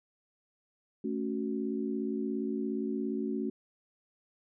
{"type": "chord", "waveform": "sine", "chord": "F# minor", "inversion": "first", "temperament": "equal", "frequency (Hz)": [220, 277.2, 370], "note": ["A3", "C#4", "F#4"], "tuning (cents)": [0, 0, 0], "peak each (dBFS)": [-34, -35, -36], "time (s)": [1.04, 3.5], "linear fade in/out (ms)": 5, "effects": []}